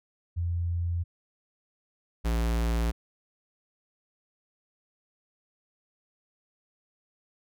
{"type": "tone pair in turn", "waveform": ["sine", "square"], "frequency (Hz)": [86, 57.28], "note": ["F2", "A#1"], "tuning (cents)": [-26, -30], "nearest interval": "perfect fifth", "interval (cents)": 704, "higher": "first", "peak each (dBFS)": [-26, -25], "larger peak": "second", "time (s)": [[0.36, 1.04], [2.24, 2.92]], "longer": "neither", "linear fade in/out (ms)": 20, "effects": []}